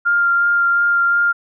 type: tone with vibrato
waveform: sine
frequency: 1396.9 Hz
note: F6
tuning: in tune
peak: -12 dBFS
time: 0.05-1.33 s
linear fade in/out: 20 ms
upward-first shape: sine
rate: 2.8 Hz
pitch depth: 11 cents each way
effects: none